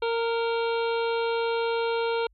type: harmonic tone with a mistuned harmonic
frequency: 461.4 Hz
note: A#4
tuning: 18 cents flat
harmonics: 1 / 2 / 3 / 5 / 6 / 7 / 8 / 9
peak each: -25 / -31 / -35 / -39 / -41 / -42 / -43 / -44 dBFS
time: 0.02-2.27 s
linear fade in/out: 5 ms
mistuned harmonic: 3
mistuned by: +17 cents
effects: added 50 Hz sine -59 dBFS peak until 2.33 s